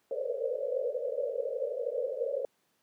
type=band-pass noise; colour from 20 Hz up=pink; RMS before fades=-33 dBFS; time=0.11-2.45 s; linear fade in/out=2 ms; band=470 to 570 Hz; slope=96 dB/octave; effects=pink hiss -73 dBFS RMS until 2.82 s + high-pass 200 Hz 12 dB/octave